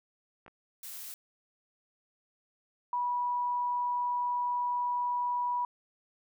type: clicks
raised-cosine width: 0.5 ms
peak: -37 dBFS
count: 2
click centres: 0.463 / 0.48 s
type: noise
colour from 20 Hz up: blue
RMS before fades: -43 dBFS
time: 0.83-1.14 s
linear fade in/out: 2 ms
type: tone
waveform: sine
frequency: 976 Hz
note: B5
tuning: 21 cents flat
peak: -28 dBFS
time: 2.93-5.65 s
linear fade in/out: 2 ms
effects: none